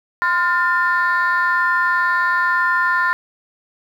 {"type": "tone cluster", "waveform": "sine", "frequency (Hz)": [1032, 1412, 1791], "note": ["C6", "F6", "A6"], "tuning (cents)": [-24, 19, 30], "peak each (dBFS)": -18, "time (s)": [0.22, 3.13], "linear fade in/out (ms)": 0, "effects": ["tanh soft clip ceiling -8 dBFS", "8-bit"]}